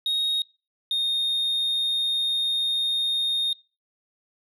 sine tone pair in turn, 3745 / 3687 Hz, A#7 / A#7, +7 / -20 cents, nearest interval unison, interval 27 cents, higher first, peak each -19 dBFS, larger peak neither, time 0.06-0.42 / 0.91-3.53 s, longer second, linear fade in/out 2 ms, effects noise-tail reverb RT60 0.3 s tail -24 dB re dry + tanh soft clip ceiling -21 dBFS

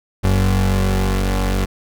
30% pulse tone pair together, 47.15 / 94.6 Hz, F#1 / F#2, +33 / +39 cents, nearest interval octave, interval 1206 cents, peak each -14 dBFS, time 0.23-1.66 s, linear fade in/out 20 ms, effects none

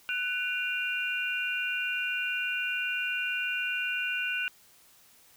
sine tone cluster, 1491 / 2418 / 2778 Hz, F#6 / D7 / F7, +13 / +50 / -10 cents, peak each -32 / -35 / -32 dBFS, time 0.09-4.48 s, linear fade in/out 0 ms, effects white hiss -59 dBFS RMS until 5.36 s

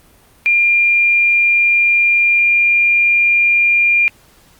sine tone, 2400 Hz, D7, 37 cents sharp, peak -9 dBFS, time 0.46-4.08 s, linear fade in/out 0 ms, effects pink hiss -49 dBFS RMS until 4.59 s + Opus 32 kbps

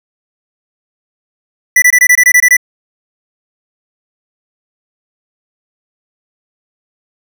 square tone bursts, 1975.5 Hz, B6, in tune, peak -4 dBFS, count 10, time 1.76-2.568 s, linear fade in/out 5 ms, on 61 ms, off 22 ms, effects none

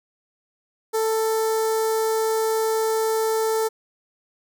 sawtooth tone with notch filter, 442.4 Hz, A4, 9 cents sharp, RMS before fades -22 dBFS, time 0.93-3.69 s, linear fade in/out 20 ms, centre 2700 Hz, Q 0.6, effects none

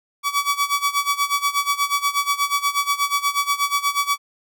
sawtooth tone with tremolo, 1141 Hz, C#6, 50 cents sharp, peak -12 dBFS, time 0.23-4.18 s, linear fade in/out 50 ms, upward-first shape sine, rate 8.3 Hz, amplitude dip 85%, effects none

